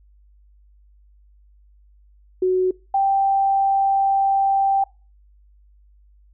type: tone pair in turn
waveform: sine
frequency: 370 / 784 Hz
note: F#4 / G5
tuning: 0 / 0 cents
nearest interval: octave + minor second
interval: 1300 cents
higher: second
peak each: -15 dBFS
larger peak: neither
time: 2.42-2.71 / 2.94-4.84 s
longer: second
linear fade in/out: 5 ms
effects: noise-tail reverb RT60 0.3 s tail -23 dB re dry + added 50 Hz sine -50 dBFS peak until 6.33 s